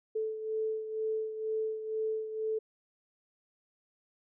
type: beating tone pair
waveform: sine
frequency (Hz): 437.4 / 439.5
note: A4 / A4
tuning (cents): -10 / -2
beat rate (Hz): 2.1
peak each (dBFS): -32 / -39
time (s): 0.15-2.59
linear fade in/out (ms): 10
effects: none